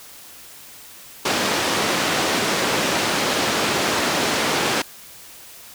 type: band-pass noise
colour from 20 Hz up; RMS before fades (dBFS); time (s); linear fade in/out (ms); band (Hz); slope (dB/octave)
pink; -21; 1.25-4.82; 5; 250 to 6500; 12
effects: white hiss -42 dBFS RMS until 5.74 s